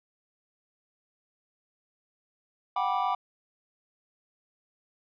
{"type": "chord", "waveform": "triangle", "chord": "G major seventh", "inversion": "third", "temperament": "just", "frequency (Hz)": [735, 784, 980, 1176], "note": ["F#5", "G5", "B5", "D6"], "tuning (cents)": [-12, 0, -14, 2], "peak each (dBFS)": -29, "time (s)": [2.76, 3.15], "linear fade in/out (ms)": 5, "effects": ["resampled to 11025 Hz"]}